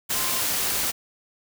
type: tone in noise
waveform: sine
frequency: 1046 Hz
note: C6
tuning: 1 cent flat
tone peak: -35 dBFS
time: 0.14-0.42 s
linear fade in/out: 20 ms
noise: white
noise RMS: -25 dBFS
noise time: 0.09-0.92 s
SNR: -13 dB
effects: none